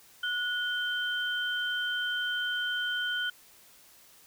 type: tone pair together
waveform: sine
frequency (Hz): 1462 / 3110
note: F#6 / G7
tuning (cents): -21 / -14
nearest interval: octave + minor second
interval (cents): 1307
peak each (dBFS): -30 / -33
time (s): 0.23-3.3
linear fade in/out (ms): 5
effects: white hiss -57 dBFS RMS until 4.26 s